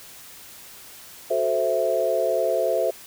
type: chord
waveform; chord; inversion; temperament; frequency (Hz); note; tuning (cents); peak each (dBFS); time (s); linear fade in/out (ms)
sine; F# half-diminished seventh; none; equal; 370 / 440 / 523.3 / 659.3; F#4 / A4 / C5 / E5; 0 / 0 / 0 / 0; -29 / -27 / -24 / -23; 1.3-2.91; 10
effects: white hiss -44 dBFS RMS until 3.06 s